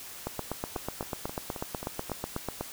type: two click trains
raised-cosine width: 1 ms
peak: -23 / -17 dBFS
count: 7 / 20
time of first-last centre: 0.76-2.364 / 0.27-2.61 s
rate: 3.74 / 8.12 Hz
effects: white hiss -44 dBFS RMS until 2.72 s